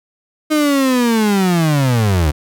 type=linear sweep; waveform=35% pulse; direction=down; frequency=311.1 to 70.5 Hz; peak=-10 dBFS; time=0.5-2.32 s; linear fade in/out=20 ms; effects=none